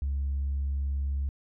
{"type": "tone", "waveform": "sine", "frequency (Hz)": 69.3, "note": "C#2", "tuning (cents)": 0, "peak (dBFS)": -25, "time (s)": [0.02, 1.29], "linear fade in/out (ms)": 0, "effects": ["tanh soft clip ceiling -24 dBFS"]}